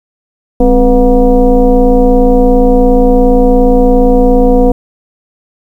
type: tone with frequency modulation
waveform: sine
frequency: 259.6 Hz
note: C4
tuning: 13 cents flat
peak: -3 dBFS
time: 0.6-4.72 s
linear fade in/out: 5 ms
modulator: 231 Hz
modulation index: 1.5
effects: 7-bit